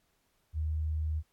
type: tone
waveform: sine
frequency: 77.78 Hz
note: D#2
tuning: in tune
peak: -29 dBFS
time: 0.53-1.23 s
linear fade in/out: 50 ms
effects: pink hiss -74 dBFS RMS until 1.32 s + AAC 64 kbps